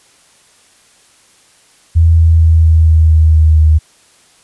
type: tone with pitch steps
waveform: sine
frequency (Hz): 82.41 / 81.75 / 81.09 / 80.43 / 79.79 / 79.14 / 78.51 / 77.87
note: E2 / E2 / E2 / E2 / D#2 / D#2 / D#2 / D#2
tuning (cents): 0 / -14 / -28 / -42 / +44 / +30 / +16 / +2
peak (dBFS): -4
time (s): 1.95-3.79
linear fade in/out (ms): 20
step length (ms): 230
effects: white hiss -48 dBFS RMS until 4.43 s + resampled to 24000 Hz